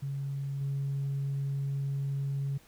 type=tone with level steps; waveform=sine; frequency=138.59 Hz; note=C#3; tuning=in tune; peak=-31 / -28 dBFS; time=0.02-2.58 s; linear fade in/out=10 ms; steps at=0.61 s; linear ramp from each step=2 ms; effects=tanh soft clip ceiling -26 dBFS + pink hiss -60 dBFS RMS until 2.67 s